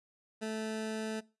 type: tone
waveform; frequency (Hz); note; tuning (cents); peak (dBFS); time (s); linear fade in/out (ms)
20% pulse; 218.9; A3; -9; -30; 0.41-1.21; 20
effects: noise-tail reverb RT60 0.3 s tail -21 dB re dry + resampled to 24000 Hz